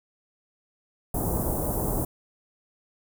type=band-stop noise; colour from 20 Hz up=pink; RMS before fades=-27 dBFS; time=1.14-2.05 s; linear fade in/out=5 ms; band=880 to 10000 Hz; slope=24 dB/octave; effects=none